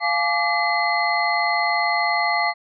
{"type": "tone cluster", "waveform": "sine", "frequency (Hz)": [697, 849, 1164, 2034, 4254], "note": ["F5", "G#5", "D6", "C7", "C8"], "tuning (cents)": [-4, 38, -16, -50, 28], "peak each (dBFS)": [-24, -24, -26, -22, -29], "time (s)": [0, 2.54], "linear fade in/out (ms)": 50, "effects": []}